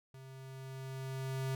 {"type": "tone with level ramp", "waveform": "square", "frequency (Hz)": 132.7, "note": "C3", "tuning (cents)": 25, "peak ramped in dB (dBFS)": [-51, -34], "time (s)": [0.14, 1.55], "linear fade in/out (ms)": 2, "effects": []}